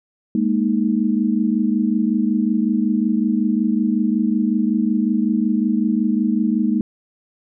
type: chord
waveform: sine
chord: Ab suspended second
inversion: none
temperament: equal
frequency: 207.7 / 233.1 / 311.1 Hz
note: Ab3 / Bb3 / Eb4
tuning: 0 / 0 / 0 cents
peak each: -19 / -19 / -22 dBFS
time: 0.35-6.81 s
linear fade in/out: 2 ms
effects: none